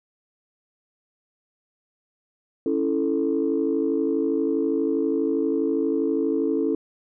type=chord; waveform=sine; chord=A major; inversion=first; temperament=equal; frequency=277.2 / 329.6 / 440 Hz; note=C#4 / E4 / A4; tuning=0 / 0 / 0 cents; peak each=-24 dBFS; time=2.66-6.75 s; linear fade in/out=2 ms; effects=tanh soft clip ceiling -12 dBFS